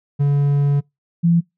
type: tone pair in turn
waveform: triangle / sine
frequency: 142.6 / 169.58 Hz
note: C#3 / E3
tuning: +49 / +49 cents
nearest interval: minor third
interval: 300 cents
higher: second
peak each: -11 dBFS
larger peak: neither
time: 0.19-0.81 / 1.23-1.41 s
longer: first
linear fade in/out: 20 ms
effects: noise-tail reverb RT60 0.2 s tail -26 dB re dry